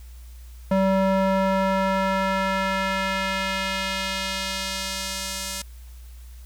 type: tone with band-pass filter sweep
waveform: square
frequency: 192 Hz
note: G3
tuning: 36 cents flat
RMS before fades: -24 dBFS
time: 0.71-5.62 s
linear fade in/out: 5 ms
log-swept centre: 540 to 7600 Hz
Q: 0.89
effects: added 60 Hz sine -39 dBFS peak until 6.45 s + white hiss -55 dBFS RMS until 6.45 s